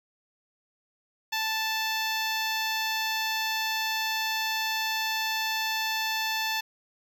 10% pulse tone with notch filter, 880 Hz, A5, in tune, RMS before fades -29 dBFS, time 1.32-6.61 s, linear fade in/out 10 ms, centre 9900 Hz, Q 1.5, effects none

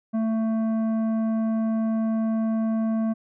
triangle tone with tanh clipping, 222.4 Hz, A3, 19 cents sharp, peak -23 dBFS, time 0.13-3.14 s, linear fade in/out 20 ms, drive 14 dB, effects none

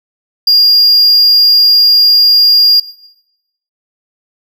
triangle tone, 4819 Hz, D8, 44 cents sharp, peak -3 dBFS, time 0.47-2.8 s, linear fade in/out 5 ms, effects noise-tail reverb RT60 0.9 s tail -18 dB re dry

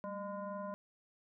sine tone with frequency modulation, 608 Hz, D#5, 40 cents flat, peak -39 dBFS, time 0.04-0.74 s, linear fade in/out 0 ms, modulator 413 Hz, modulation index 1.2, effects none

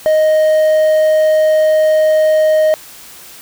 triangle tone, 622.3 Hz, D#5, in tune, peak -6 dBFS, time 0.06-2.74 s, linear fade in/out 0 ms, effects white hiss -36 dBFS RMS until 3.41 s

